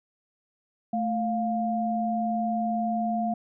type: tone pair together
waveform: sine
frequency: 220.3 / 702.4 Hz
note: A3 / F5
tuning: +2 / +10 cents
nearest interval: octave + minor sixth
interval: 2008 cents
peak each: -27 dBFS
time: 0.93-3.34 s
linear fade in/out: 5 ms
effects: none